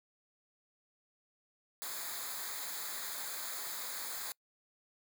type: noise with comb filter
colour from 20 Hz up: white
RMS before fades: -41 dBFS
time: 1.82-4.32 s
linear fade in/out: 0 ms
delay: 0.35 ms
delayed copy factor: -0.8
effects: noise-tail reverb RT60 0.1 s tail -25 dB re dry